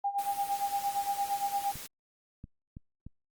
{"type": "tone with tremolo", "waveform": "sine", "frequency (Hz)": 802, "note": "G5", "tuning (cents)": 39, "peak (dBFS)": -26, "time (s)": [0.04, 1.72], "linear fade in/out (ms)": 5, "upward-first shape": "sine", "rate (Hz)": 8.7, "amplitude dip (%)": 80}
{"type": "noise", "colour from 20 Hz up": "white", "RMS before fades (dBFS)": -43, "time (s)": [0.18, 1.87], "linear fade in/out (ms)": 10}
{"type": "clicks", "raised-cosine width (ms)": 5, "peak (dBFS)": -31, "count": 4, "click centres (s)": [1.756, 2.441, 2.769, 3.066]}
{"effects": ["Opus 32 kbps"]}